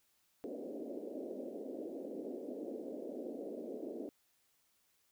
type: band-pass noise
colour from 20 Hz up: pink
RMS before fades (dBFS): -44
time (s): 0.44-4.09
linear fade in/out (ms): 0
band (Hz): 240 to 590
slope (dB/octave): 48
effects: white hiss -75 dBFS RMS until 5.11 s